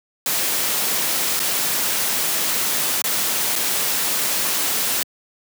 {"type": "noise with dropouts", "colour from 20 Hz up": "white", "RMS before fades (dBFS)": -21, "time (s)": [0.26, 5.03], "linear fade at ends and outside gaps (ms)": 2, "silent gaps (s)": [[1.394, 1.4], [3.019, 3.041], [3.556, 3.56]], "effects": ["high-pass 150 Hz 12 dB/octave"]}